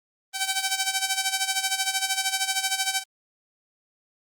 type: tone with tremolo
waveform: 5% pulse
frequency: 770 Hz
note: G5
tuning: 31 cents flat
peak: -9 dBFS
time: 0.33-3.04 s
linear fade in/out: 50 ms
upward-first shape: sine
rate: 13 Hz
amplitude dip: 75%
effects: Opus 24 kbps